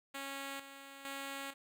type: tone with tremolo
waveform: 5% pulse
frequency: 275.2 Hz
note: C#4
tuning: 12 cents flat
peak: -30 dBFS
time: 0.14-1.54 s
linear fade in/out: 10 ms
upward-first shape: square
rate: 1.1 Hz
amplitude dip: 65%
effects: none